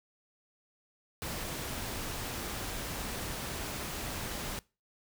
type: noise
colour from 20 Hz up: pink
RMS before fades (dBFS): -38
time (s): 1.22-4.59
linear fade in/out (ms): 0
effects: noise-tail reverb RT60 0.3 s tail -23 dB re dry